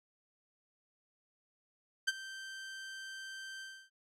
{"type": "tone with ADSR envelope", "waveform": "sawtooth", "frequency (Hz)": 1561, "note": "G6", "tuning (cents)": -8, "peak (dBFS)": -23, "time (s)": [2.07, 3.9], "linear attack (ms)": 14, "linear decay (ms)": 30, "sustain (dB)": -17, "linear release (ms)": 290, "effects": ["low-pass 8000 Hz 12 dB/octave"]}